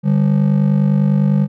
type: ring-modulated tone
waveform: triangle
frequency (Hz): 171.6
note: F3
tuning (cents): -30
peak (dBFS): -6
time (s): 0.03-1.48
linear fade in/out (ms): 50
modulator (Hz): 25
effects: none